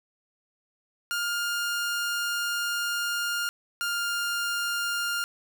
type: tone pair in turn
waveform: sawtooth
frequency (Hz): 1410 / 1404.1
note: F6 / F6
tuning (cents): +16 / +9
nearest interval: unison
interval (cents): 7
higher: first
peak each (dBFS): -23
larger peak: neither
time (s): 1.11-3.49 / 3.81-5.24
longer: first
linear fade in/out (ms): 0
effects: none